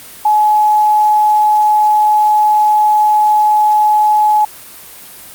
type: tone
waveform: sine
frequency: 848 Hz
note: G#5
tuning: 36 cents sharp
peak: -7 dBFS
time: 0.25-4.45 s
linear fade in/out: 5 ms
effects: white hiss -34 dBFS RMS until 5.34 s + Opus 32 kbps